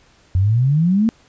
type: exponential sweep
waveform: sine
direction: up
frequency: 88.8 to 233.1 Hz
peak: -12 dBFS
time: 0.35-1.09 s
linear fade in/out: 0 ms
effects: pink hiss -53 dBFS RMS until 1.28 s + resampled to 16000 Hz